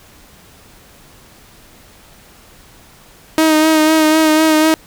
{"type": "tone with vibrato", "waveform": "sawtooth", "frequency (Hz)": 313.5, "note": "D#4", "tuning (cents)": 13, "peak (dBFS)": -5, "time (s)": [3.38, 4.74], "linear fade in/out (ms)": 0, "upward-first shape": "sine", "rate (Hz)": 4, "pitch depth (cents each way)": 28, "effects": ["pink hiss -44 dBFS RMS until 4.86 s"]}